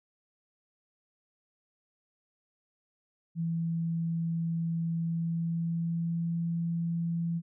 sine tone with pitch glide, 166 to 168.22 Hz, E3 to E3, +12 to +35 cents, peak -28 dBFS, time 3.35-7.42 s, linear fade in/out 50 ms, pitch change +23 cents, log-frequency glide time 4.98-6.38 s, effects none

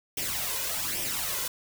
white noise with flanger, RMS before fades -31 dBFS, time 0.17-1.48 s, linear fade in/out 5 ms, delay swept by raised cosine 0.35 to 2.05 ms, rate 1.2 Hz, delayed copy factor +0.65, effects none

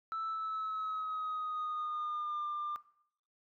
sine tone with pitch glide, 1318.5 to 1195.2 Hz, E6 to D6, 0 to +30 cents, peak -33 dBFS, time 0.12-2.76 s, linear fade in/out 0 ms, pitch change -170 cents, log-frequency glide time 0.26-2.45 s, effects noise-tail reverb RT60 0.7 s tail -19 dB re dry + tanh soft clip ceiling -32 dBFS

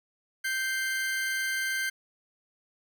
40% pulse tone pair together, 1564.1 / 2093 Hz, G6 / C7, -4 / 0 cents, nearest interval perfect fourth, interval 504 cents, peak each -28 / -33 dBFS, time 0.44-1.9 s, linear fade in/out 10 ms, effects none

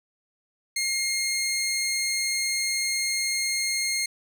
15% pulse tone, 2134 Hz, C7, 34 cents sharp, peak -18 dBFS, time 0.76-4.06 s, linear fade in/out 5 ms, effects none

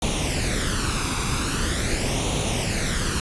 pink noise with flanger, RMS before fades -24 dBFS, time 0.02-3.2 s, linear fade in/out 2 ms, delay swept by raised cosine 0.3 to 0.82 ms, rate 0.43 Hz, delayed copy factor +0.6, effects resampled to 24000 Hz

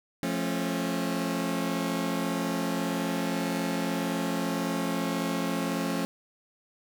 sawtooth chord, F augmented, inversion none, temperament just, 174.61 / 218.3 / 272.8 Hz, F3 / A3 / C#4, 0 / -13 / -28 cents, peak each -28 / -29 / -27 dBFS, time 0.23-6.05 s, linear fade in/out 0 ms, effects none

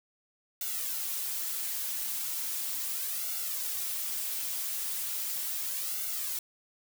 blue noise with flanger, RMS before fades -34 dBFS, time 0.61-6.39 s, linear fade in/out 2 ms, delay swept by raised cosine 1.4 to 6.1 ms, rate 0.37 Hz, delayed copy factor +0.75, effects none

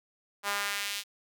sawtooth tone with high-pass filter sweep, 202.2 Hz, G#3, 46 cents flat, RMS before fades -33 dBFS, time 0.43-1.04 s, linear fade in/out 50 ms, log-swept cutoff 970 to 3400 Hz, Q 1.2, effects none

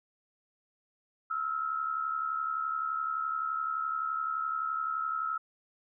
sine tone pair together, 1300 / 1371.7 Hz, E6 / F6, -24 / -32 cents, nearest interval minor second, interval 92 cents, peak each -31 / -36 dBFS, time 1.3-5.38 s, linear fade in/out 10 ms, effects none

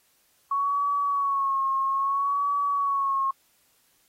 sine tone with vibrato, 1108.7 Hz, C#6, in tune, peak -22 dBFS, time 0.51-3.31 s, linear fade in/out 5 ms, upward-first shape sine, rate 0.61 Hz, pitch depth 48 cents each way, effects white hiss -65 dBFS RMS until 4.08 s + AAC 48 kbps

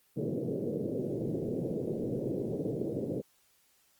white band-pass noise, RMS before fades -34 dBFS, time 0.16-3.22 s, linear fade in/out 20 ms, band 110 to 510 Hz, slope 48 dB/octave, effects white hiss -68 dBFS RMS until 3.99 s + Opus 24 kbps

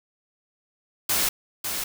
white noise with echo, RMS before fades -23 dBFS, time 1.09-1.29 s, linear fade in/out 5 ms, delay 550 ms, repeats 1, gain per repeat -6 dB, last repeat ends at 1.84 s, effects none

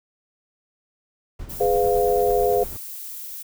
brown noise with tremolo, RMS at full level -34 dBFS, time 1.39-2.77 s, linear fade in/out 5 ms, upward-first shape sine, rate 9 Hz, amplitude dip 40%
violet noise, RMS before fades -35 dBFS, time 1.49-3.43 s, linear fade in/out 10 ms
sine chord, F diminished, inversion first, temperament equal with one note detuned, 415.3 / 502.8 / 698.5 Hz, Ab4 / Cb5 / F5, 0 / +31 / 0 cents, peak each -20 / -21 / -22 dBFS, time 1.6-2.64 s, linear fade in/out 10 ms
effects none

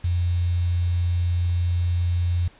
sine tone with quantisation, 87.31 Hz, F2, in tune, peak -19 dBFS, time 0.04-2.48 s, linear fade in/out 5 ms, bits 7, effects pink hiss -52 dBFS RMS until 2.59 s + resampled to 8000 Hz

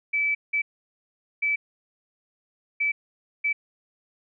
sine tone bursts at uneven times, 2307 Hz, D7, 31 cents flat, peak -21 dBFS, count 5, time 0.13-0.35 / 0.53-0.62 / 1.42-1.56 / 2.8-2.92 / 3.44-3.53 s, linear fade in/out 10 ms, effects none

